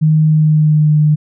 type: tone with pitch glide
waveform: sine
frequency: 155.56 to 151.48 Hz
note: D#3 to D#3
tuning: 0 to -46 cents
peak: -7 dBFS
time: 0.01-1.16 s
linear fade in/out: 20 ms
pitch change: -46 cents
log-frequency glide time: 0.25-0.94 s
effects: none